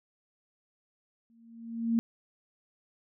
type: tone with exponential growth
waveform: sine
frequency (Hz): 230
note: A#3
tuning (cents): -23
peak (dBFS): -21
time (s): 1.3-1.99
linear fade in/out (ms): 0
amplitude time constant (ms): 150
effects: none